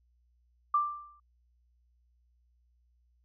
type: tone with exponential decay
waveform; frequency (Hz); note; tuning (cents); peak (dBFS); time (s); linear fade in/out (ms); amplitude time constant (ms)
sine; 1180; D6; +8; -21; 0.74-1.2; 5; 100
effects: added 60 Hz sine -66 dBFS peak until 3.24 s